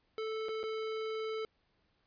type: tone with dropouts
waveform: square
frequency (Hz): 439.2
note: A4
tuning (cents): -3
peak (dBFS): -36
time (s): 0.18-1.45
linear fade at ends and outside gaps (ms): 1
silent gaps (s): 0.485-0.49 / 0.631-0.637
effects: pink hiss -75 dBFS RMS until 2.06 s + resampled to 11025 Hz